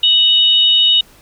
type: tone pair together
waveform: sine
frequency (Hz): 2960 / 3724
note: F#7 / A#7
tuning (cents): 0 / -2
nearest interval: major third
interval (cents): 398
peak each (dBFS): -11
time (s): 0.03-1.01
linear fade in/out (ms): 5
effects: pink hiss -46 dBFS RMS until 1.21 s